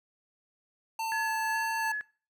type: tone with vibrato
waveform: square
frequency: 892 Hz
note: A5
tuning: 23 cents sharp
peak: -31 dBFS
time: 0.99-1.92 s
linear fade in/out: 5 ms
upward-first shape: square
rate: 1.8 Hz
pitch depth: 9 cents each way
type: tone with tremolo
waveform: sine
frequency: 1700 Hz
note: G#6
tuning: 40 cents sharp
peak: -29 dBFS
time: 1.12-2.01 s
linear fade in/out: 0 ms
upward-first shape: sine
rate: 2.9 Hz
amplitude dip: 35%
effects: noise-tail reverb RT60 0.4 s tail -22 dB re dry